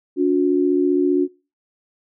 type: tone pair together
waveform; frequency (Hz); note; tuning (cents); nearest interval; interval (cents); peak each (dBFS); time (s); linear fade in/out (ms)
sine; 285.9 / 361.1; D4 / F#4; -46 / -42; major third; 404; -17; 0.16-1.28; 50
effects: noise-tail reverb RT60 0.3 s tail -21 dB re dry